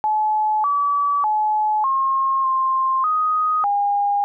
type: tone with pitch steps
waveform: sine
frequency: 857 / 1147 / 854 / 1073 / 1055 / 1249 / 812 Hz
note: A5 / D6 / G#5 / C6 / C6 / D#6 / G#5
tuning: -46 / -41 / +48 / +43 / +14 / +6 / -39 cents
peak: -16 dBFS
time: 0.04-4.24 s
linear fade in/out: 0 ms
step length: 600 ms
effects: none